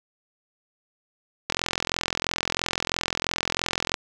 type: click train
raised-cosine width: 0.2 ms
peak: -6 dBFS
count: 106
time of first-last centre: 1.5-3.942 s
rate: 43 Hz
effects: none